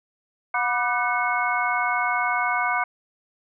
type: tone cluster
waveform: sine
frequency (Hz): 726 / 978 / 1196 / 1504 / 2184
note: F#5 / B5 / D6 / F#6 / C#7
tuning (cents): -33 / -17 / +31 / +28 / -26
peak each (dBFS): -27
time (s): 0.54-2.84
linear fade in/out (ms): 5
effects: none